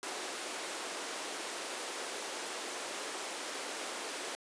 pink high-pass noise, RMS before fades -40 dBFS, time 0.03-4.35 s, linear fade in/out 0 ms, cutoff 330 Hz, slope 24 dB/octave, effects resampled to 22050 Hz

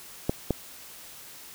clicks, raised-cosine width 2 ms, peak -10 dBFS, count 2, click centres 0.295 / 0.507 s, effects white hiss -46 dBFS RMS until 1.54 s

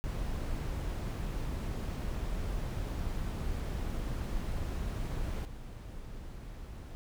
brown noise with level steps, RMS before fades -35 / -44 dBFS, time 0.04-6.95 s, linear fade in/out 0 ms, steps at 5.45 s, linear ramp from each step 2 ms, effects none

